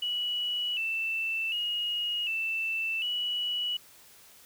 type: tone with pitch steps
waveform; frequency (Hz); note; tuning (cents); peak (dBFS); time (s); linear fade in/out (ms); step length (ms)
sine; 2934 / 2663 / 2880 / 2660 / 2937; F#7 / E7 / F#7 / E7 / F#7; -15 / +17 / -47 / +15 / -13; -28; 0.02-3.77; 5; 750
effects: white hiss -55 dBFS RMS until 4.45 s